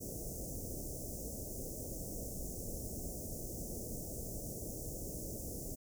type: band-stop noise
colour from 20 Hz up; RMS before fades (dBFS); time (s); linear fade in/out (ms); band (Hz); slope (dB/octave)
pink; -43; 0-5.76; 20; 640 to 5900; 48
effects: none